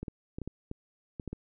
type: clicks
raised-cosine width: 3 ms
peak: -24 dBFS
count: 9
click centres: 0.03 / 0.082 / 0.385 / 0.417 / 0.476 / 0.714 / 1.198 / 1.277 / 1.33 s
effects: none